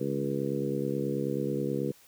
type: harmonic tone with a mistuned harmonic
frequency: 69.3 Hz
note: C#2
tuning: in tune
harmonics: 2 / 3 / 4 / 5 / 6 / 7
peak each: -35 / -35 / -35 / -35 / -35 / -35 dBFS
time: 0-1.92 s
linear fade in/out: 10 ms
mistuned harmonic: 2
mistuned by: +28 cents
effects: white hiss -58 dBFS RMS until 2.07 s